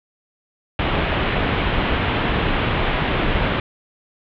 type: low-pass noise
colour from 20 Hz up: pink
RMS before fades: -20 dBFS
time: 0.79-3.6 s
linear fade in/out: 2 ms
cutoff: 3400 Hz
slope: 48 dB/octave
effects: none